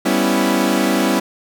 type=chord; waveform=sawtooth; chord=C# half-diminished seventh; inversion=second; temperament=equal; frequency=196 / 246.9 / 277.2 / 329.6 Hz; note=G3 / B3 / C#4 / E4; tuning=0 / 0 / 0 / 0 cents; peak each=-16 dBFS; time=0.05-1.2 s; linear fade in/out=10 ms; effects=none